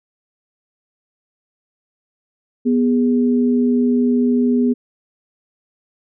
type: tone pair together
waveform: sine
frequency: 245.2 / 411.9 Hz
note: B3 / G#4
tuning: -12 / -14 cents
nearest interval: major sixth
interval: 898 cents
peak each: -13 / -21 dBFS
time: 2.65-4.74 s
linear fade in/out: 20 ms
effects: none